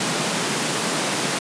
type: high-pass noise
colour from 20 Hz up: pink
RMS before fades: -23 dBFS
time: 0-1.39 s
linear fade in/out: 5 ms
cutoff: 140 Hz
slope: 48 dB/octave
effects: resampled to 22050 Hz